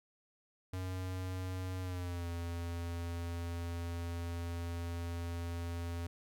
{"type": "tone with pitch glide", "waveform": "square", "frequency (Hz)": [92.5, 85.31], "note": ["F#2", "F2"], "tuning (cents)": [0, -40], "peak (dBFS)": -38, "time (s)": [0.73, 6.07], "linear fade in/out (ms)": 5, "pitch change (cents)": -140, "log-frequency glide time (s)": [1.81, 2.28], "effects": ["13-bit"]}